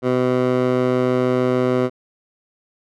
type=tone with band-pass filter; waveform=15% pulse; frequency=126.5 Hz; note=B2; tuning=42 cents sharp; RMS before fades=-18 dBFS; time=0.02-1.9 s; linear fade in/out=50 ms; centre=500 Hz; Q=0.7; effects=none